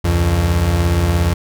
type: beating tone pair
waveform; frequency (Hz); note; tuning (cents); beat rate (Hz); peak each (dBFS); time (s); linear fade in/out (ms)
35% pulse; 69.3 / 86.3; C#2 / F2; 0 / -20; 17; -18 / -12; 0.04-1.34; 10
effects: none